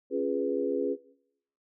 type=chord; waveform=sine; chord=C# dominant seventh; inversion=none; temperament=equal with one note detuned; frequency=275 / 349.2 / 415.3 / 493.9 Hz; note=C#4 / E#4 / G#4 / B4; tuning=-14 / 0 / 0 / 0 cents; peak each=-32 / -34 / -30 / -31 dBFS; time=0.1-0.97 s; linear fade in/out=50 ms; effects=noise-tail reverb RT60 0.7 s tail -19 dB re dry